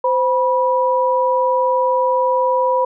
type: tone pair together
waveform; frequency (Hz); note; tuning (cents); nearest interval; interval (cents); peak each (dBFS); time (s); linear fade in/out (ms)
sine; 517 / 976; C5 / B5; -21 / -21; major seventh; 1100; -16; 0.04-2.85; 5
effects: none